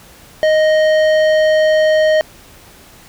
triangle tone with tanh clipping, 622.3 Hz, D#5, in tune, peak -11 dBFS, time 0.43-2.21 s, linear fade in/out 0 ms, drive 17 dB, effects pink hiss -42 dBFS RMS until 3.08 s

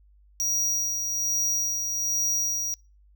square tone with tremolo, 5750 Hz, F8, 50 cents sharp, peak -22 dBFS, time 0.4-2.74 s, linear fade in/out 0 ms, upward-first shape sine, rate 1.2 Hz, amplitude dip 40%, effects noise-tail reverb RT60 0.3 s tail -26 dB re dry + added 50 Hz sine -54 dBFS peak until 3.15 s

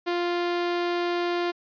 sawtooth tone, 349.2 Hz, F4, in tune, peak -20 dBFS, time 0.06-1.52 s, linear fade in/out 20 ms, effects resampled to 11025 Hz

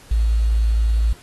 sine tone with quantisation, 55.5 Hz, A1, 16 cents sharp, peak -14 dBFS, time 0.11-1.13 s, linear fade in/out 5 ms, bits 7, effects pink hiss -47 dBFS RMS until 1.22 s + AAC 32 kbps

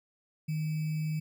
sine tone with sample-and-hold, 155.56 Hz, D#3, in tune, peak -29 dBFS, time 0.48-1.2 s, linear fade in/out 10 ms, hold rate 2450 Hz, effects none

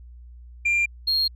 sine tone pair in turn, 2385 / 4250 Hz, D7 / C8, +26 / +26 cents, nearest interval minor seventh, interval 1000 cents, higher second, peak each -16 / -17 dBFS, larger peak first, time 0.65-0.86 / 1.07-1.28 s, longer neither, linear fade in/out 10 ms, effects tanh soft clip ceiling -17 dBFS + added 60 Hz sine -41 dBFS peak until 1.35 s

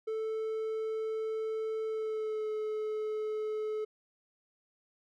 triangle tone with pitch glide, 440 to 430.2 Hz, A4 to A4, 0 to -39 cents, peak -30 dBFS, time 0.07-3.85 s, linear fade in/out 10 ms, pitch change -39 cents, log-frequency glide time 1.86-2.5 s, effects none

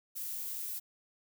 violet noise, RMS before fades -39 dBFS, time 0.15-0.8 s, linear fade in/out 20 ms, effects none

